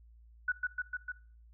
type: tone with echo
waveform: sine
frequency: 1480 Hz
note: F#6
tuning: in tune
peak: -27 dBFS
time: 0.48-0.52 s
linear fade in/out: 5 ms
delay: 150 ms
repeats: 4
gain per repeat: -2 dB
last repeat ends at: 1.12 s
effects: noise-tail reverb RT60 0.4 s tail -19 dB re dry + added 57 Hz sine -55 dBFS peak until 1.53 s